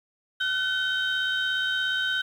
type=tone cluster; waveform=sine; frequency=1443 / 1520 / 3097 / 3752 Hz; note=F#6 / F#6 / G7 / A#7; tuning=-44 / +46 / -22 / +11 cents; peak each=-34 / -25 / -29 / -32 dBFS; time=0.4-2.22 s; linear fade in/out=10 ms; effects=tanh soft clip ceiling -17 dBFS + 9-bit